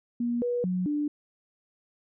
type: tone with pitch steps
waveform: sine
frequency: 238.6 / 485.3 / 182.4 / 295.2 Hz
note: A#3 / B4 / F#3 / D4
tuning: +41 / -30 / -24 / +9 cents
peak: -25 dBFS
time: 0.2-1.08 s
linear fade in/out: 5 ms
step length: 220 ms
effects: none